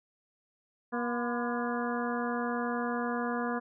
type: harmonic tone with a mistuned harmonic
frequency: 239.6 Hz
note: A#3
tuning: 48 cents sharp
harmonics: 1 / 2 / 3 / 4 / 5 / 6 / 7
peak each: -33 / -36 / -38 / -39 / -40 / -41 / -41 dBFS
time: 0.92-3.6 s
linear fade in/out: 20 ms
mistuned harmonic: 4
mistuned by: +90 cents
effects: none